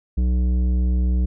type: tone with tanh clipping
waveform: triangle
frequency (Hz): 61.74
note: B1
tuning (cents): 0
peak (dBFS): -18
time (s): 0.17-1.26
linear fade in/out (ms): 10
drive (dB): 15
effects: none